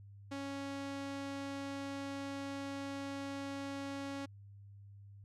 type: tone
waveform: sawtooth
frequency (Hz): 277.2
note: C#4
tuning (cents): 0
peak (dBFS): -36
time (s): 0.31-4.26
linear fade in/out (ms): 10
effects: added 100 Hz sine -52 dBFS peak until 5.24 s + low-pass 7000 Hz 12 dB/octave